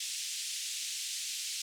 white band-pass noise, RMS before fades -38 dBFS, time 0-1.62 s, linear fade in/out 5 ms, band 2600 to 8400 Hz, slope 24 dB/octave, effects none

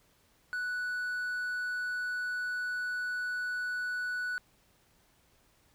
triangle tone, 1480 Hz, F#6, in tune, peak -30 dBFS, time 0.53-4.38 s, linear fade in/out 0 ms, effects pink hiss -67 dBFS RMS until 5.74 s

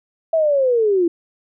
sine linear sweep, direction down, 661 to 329.6 Hz, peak -13 dBFS, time 0.33-1.08 s, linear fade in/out 5 ms, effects none

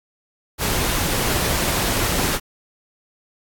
pink noise, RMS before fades -21 dBFS, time 0.58-2.4 s, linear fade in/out 50 ms, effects AAC 64 kbps

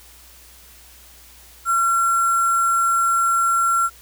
sine tone with sample-and-hold, 1365 Hz, F6, 40 cents flat, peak -15 dBFS, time 1.65-3.9 s, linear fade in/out 50 ms, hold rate 8820 Hz, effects added 60 Hz sine -50 dBFS peak until 4.01 s + white hiss -47 dBFS RMS until 4.01 s

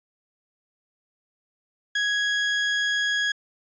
30% pulse tone, 1661.2 Hz, G#6, in tune, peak -19 dBFS, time 1.95-3.32 s, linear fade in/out 5 ms, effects resampled to 16000 Hz

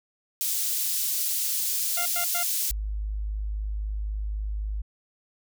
white high-pass noise, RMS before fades -27 dBFS, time 0.41-2.71 s, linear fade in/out 0 ms, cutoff 4600 Hz, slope 12 dB/octave
15% pulse tone bursts, 698.5 Hz, F5, in tune, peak -23 dBFS, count 3, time 1.97-2.431 s, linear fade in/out 5 ms, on 87 ms, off 100 ms
sine tone, 51.91 Hz, G#1, in tune, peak -27 dBFS, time 2.7-4.82 s, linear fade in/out 10 ms
effects none

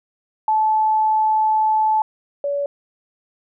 sine tone pair in turn, 868 / 569 Hz, A5 / C#5, -24 / +45 cents, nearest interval perfect fifth, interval 731 cents, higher first, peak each -14 / -19 dBFS, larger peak first, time 0.48-2.02 / 2.44-2.66 s, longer first, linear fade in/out 2 ms, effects none

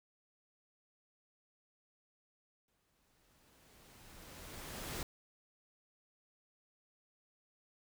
pink noise with exponential growth, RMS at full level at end -41 dBFS, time 2.68-5.03 s, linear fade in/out 2 ms, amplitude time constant 510 ms, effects none

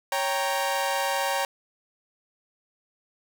sawtooth chord, G diminished, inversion second, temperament equal, 554.4 / 784 / 932.3 Hz, Db5 / G5 / Bb5, 0 / 0 / 0 cents, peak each -25 dBFS, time 0.12-1.45 s, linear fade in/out 2 ms, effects none

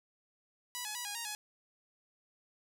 5% pulse tone with pitch steps, 981 / 846 / 975 / 822 / 933 / 842 Hz, B5 / G#5 / B5 / G#5 / A#5 / G#5, -12 / +32 / -23 / -18 / +1 / +24 cents, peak -26 dBFS, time 0.75-1.35 s, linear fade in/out 0 ms, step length 100 ms, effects none

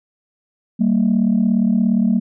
sine tone pair together, 193.3 / 230.5 Hz, G3 / A#3, -24 / -19 cents, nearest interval minor third, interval 305 cents, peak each -15 / -14 dBFS, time 0.79-2.2 s, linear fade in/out 20 ms, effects tanh soft clip ceiling -8 dBFS

